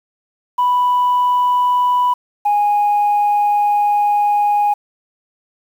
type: tone pair in turn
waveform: sine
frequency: 987.8 / 825.8 Hz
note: B5 / G#5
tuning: 0 / -10 cents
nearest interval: minor third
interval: 310 cents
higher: first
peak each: -10 dBFS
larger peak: neither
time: 0.58-2.14 / 2.45-4.74 s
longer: second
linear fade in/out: 10 ms
effects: tanh soft clip ceiling -9 dBFS + 7-bit